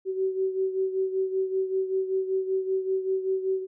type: beating tone pair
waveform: sine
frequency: 379.1 / 384.3 Hz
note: F#4 / G4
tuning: +42 / -34 cents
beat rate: 5.2 Hz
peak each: -25 / -31 dBFS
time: 0.05-3.67 s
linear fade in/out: 50 ms
effects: none